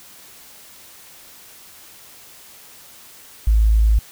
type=tone; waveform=sine; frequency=54.3 Hz; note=A1; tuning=22 cents flat; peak=-11 dBFS; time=3.47-3.99 s; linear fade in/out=5 ms; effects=white hiss -44 dBFS RMS until 4.11 s